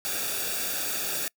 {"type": "noise with comb filter", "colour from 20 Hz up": "white", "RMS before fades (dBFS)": -30, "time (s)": [0.05, 1.28], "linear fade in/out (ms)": 0, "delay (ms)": 0.97, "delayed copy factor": -0.7, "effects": ["noise-tail reverb RT60 0.1 s tail -26 dB re dry"]}